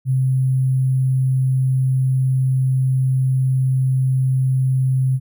sine tone with sample-and-hold, 130.81 Hz, C3, in tune, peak -14 dBFS, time 0.05-5.2 s, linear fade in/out 50 ms, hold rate 11025 Hz, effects none

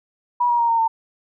sine tone with pitch steps, 970 / 952.8 / 935.9 / 919.3 / 903 Hz, B5 / A#5 / A#5 / A#5 / A5, -31 / +38 / +7 / -24 / +45 cents, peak -15 dBFS, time 0.4-0.88 s, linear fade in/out 10 ms, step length 96 ms, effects none

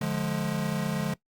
square chord, D diminished, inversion none, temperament just, 146.83 / 176.2 / 211.4 Hz, D3 / F3 / Ab3, 0 / +16 / +31 cents, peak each -32 dBFS, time 0.01-1.14 s, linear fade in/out 5 ms, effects noise-tail reverb RT60 0.1 s tail -19 dB re dry + Opus 48 kbps

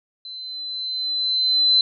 sine tone with level ramp, 4051 Hz, B7, 43 cents sharp, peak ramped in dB -33 to -12 dBFS, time 0.25-1.81 s, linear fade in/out 2 ms, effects none

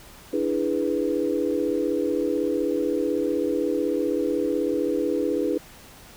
sine chord, E dominant seventh, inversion third, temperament equal, 293.7 / 329.6 / 415.3 / 493.9 Hz, D4 / E4 / G#4 / B4, 0 / 0 / 0 / 0 cents, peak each -27 dBFS, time 0.33-5.58 s, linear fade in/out 5 ms, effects pink hiss -47 dBFS RMS until 6.16 s

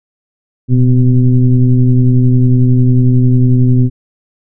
sine tone with frequency modulation, 123.47 Hz, B2, in tune, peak -5 dBFS, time 0.68-3.9 s, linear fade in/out 50 ms, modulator 129 Hz, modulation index 0.95, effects none

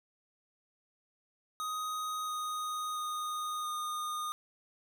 square tone with pitch steps, 1251 / 1242.4 / 1233.8 / 1225.3 Hz, D#6 / D#6 / D#6 / D#6, +9 / -3 / -15 / -27 cents, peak -35 dBFS, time 1.6-4.32 s, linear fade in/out 0 ms, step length 680 ms, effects none

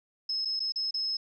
sine tone with dropouts, 5180 Hz, E8, 31 cents flat, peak -28 dBFS, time 0.29-1.17 s, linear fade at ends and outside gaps 5 ms, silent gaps 0.45-0.454 / 0.595-0.602 / 0.722-0.758 / 0.909-0.941 s, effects none

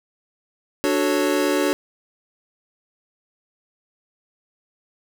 square chord, D major seventh, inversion none, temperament equal, 293.7 / 370 / 440 / 554.4 Hz, D4 / F#4 / A4 / C#5, 0 / 0 / 0 / 0 cents, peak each -23 / -24 / -27 / -25 dBFS, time 0.84-1.73 s, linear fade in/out 0 ms, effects none

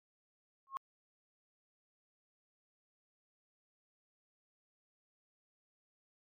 sine tone with exponential growth, 1082 Hz, C#6, 42 cents flat, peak -31 dBFS, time 0.67-0.77 s, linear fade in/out 0 ms, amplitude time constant 21 ms, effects tanh soft clip ceiling -28 dBFS + MP3 96 kbps

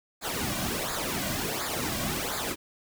pink noise with flanger, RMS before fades -31 dBFS, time 0.21-2.56 s, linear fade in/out 50 ms, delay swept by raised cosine 0.34 to 2.34 ms, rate 1.4 Hz, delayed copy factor -0.75, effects none

